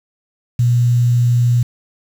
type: tone with quantisation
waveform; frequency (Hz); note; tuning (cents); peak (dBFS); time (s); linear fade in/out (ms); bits
sine; 120.9; B2; -36; -10; 0.59-1.63; 5; 6
effects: none